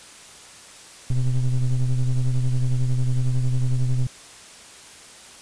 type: ring-modulated tone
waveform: triangle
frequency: 65.8 Hz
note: C2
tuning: 10 cents sharp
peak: -12 dBFS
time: 1.1-4.07 s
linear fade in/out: 5 ms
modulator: 60.3 Hz
effects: white hiss -44 dBFS RMS until 5.41 s + resampled to 22050 Hz